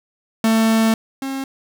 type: tone pair in turn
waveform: 45% pulse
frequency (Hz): 223.2 / 269.4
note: A3 / C#4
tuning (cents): +25 / -49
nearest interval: minor third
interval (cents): 326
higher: second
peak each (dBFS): -13 / -23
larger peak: first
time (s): 0.44-0.94 / 1.22-1.44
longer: first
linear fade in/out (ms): 2
effects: none